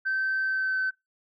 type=tone with pitch glide; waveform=sine; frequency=1547 to 1529.2 Hz; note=G6 to G6; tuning=-23 to -43 cents; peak=-23 dBFS; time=0.05-0.91 s; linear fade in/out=20 ms; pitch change=-20 cents; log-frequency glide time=0.45-0.8 s; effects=noise-tail reverb RT60 0.2 s tail -23 dB re dry + tanh soft clip ceiling -21 dBFS